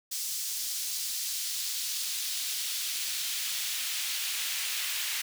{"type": "noise with high-pass filter sweep", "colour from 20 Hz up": "pink", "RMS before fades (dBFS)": -33, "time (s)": [0.11, 5.22], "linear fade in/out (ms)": 10, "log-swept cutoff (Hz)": [5500, 2400], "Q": 1.1, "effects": []}